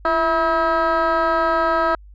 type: tone with frequency modulation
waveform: sine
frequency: 971 Hz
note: B5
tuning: 30 cents flat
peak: -13 dBFS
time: 0.05-1.95 s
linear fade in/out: 2 ms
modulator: 316 Hz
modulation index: 1.7
effects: tanh soft clip ceiling -14 dBFS + added 50 Hz sine -40 dBFS peak until 2.14 s